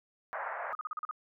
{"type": "band-pass noise", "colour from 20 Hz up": "pink", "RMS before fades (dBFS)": -38, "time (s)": [0.33, 0.73], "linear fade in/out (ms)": 0, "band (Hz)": [570, 1900], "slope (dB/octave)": 48}
{"type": "tone bursts", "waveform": "sine", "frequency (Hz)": 1244.5, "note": "D#6", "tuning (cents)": 0, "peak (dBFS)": -33, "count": 7, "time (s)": [0.73, 1.111], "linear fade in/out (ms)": 2, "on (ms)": 21, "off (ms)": 39}
{"effects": []}